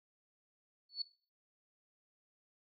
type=tone with exponential growth; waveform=sine; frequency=4435 Hz; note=C#8; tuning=in tune; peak=-31 dBFS; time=0.89-1.02 s; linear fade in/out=5 ms; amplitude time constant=28 ms; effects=noise-tail reverb RT60 0.4 s tail -19 dB re dry